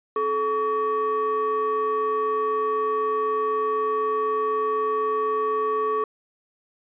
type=ring-modulated tone; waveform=triangle; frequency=350 Hz; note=F4; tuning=4 cents sharp; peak=-16 dBFS; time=0.16-6.04 s; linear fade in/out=2 ms; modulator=782 Hz; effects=resampled to 8000 Hz